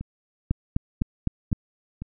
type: two click trains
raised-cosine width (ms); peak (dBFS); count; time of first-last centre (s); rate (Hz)
5; -21 / -10; 5 / 5; 0.01-2.02 / 0.51-1.528; 1.99 / 3.93
effects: none